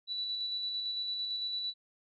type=tone with tremolo; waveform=sine; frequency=3951 Hz; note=B7; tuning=in tune; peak=-32 dBFS; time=0.07-1.74 s; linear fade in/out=50 ms; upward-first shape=square; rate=8.9 Hz; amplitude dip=25%; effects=none